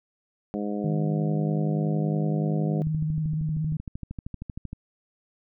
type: harmonic tone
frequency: 103.2 Hz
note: G#2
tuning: 10 cents flat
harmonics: 2 / 3 / 4 / 5 / 6 / 7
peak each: -29 / -33 / -35 / -37 / -39 / -40 dBFS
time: 0.54-2.82 s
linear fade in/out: 0 ms
type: tone with vibrato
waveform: sine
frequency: 155.7 Hz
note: D#3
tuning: 2 cents sharp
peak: -24 dBFS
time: 0.84-3.77 s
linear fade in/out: 5 ms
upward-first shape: square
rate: 17 Hz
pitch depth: 34 cents each way
type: click train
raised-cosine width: 5 ms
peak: -22 dBFS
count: 25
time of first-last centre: 2.87-4.73 s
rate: 12.9 Hz
effects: none